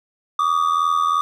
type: ring-modulated tone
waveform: triangle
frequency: 1190 Hz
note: D6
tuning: 22 cents sharp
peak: -11 dBFS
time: 0.39-1.21 s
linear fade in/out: 0 ms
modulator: 41.4 Hz
effects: none